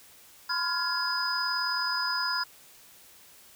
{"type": "tone cluster", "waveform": "sine", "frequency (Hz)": [1008, 1047, 1402, 1685, 4995], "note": ["B5", "C6", "F6", "G#6", "D#8"], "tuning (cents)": [35, 1, 6, 25, 6], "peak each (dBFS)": [-33, -39, -32, -36, -30], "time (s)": [0.49, 2.44], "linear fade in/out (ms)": 10, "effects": ["white hiss -54 dBFS RMS until 3.55 s"]}